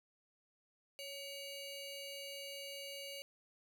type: ring-modulated tone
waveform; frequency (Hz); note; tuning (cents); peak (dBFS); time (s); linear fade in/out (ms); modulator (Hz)
25% pulse; 1705; G#6; +45; -38; 0.99-3.22; 0; 1150
effects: none